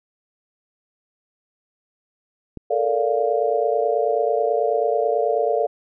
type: click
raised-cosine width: 3 ms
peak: -20 dBFS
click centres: 2.573 s
type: chord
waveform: sine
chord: Bb major seventh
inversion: third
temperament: just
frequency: 437 / 466.2 / 582.7 / 699.2 Hz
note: A4 / Bb4 / D5 / F5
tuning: -12 / 0 / -14 / +2 cents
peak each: -23 dBFS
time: 2.7-5.67 s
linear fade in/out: 10 ms
effects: none